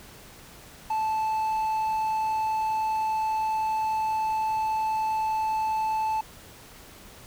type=tone; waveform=triangle; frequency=875 Hz; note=A5; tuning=10 cents flat; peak=-22 dBFS; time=0.9-6.21 s; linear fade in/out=5 ms; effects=pink hiss -48 dBFS RMS until 7.26 s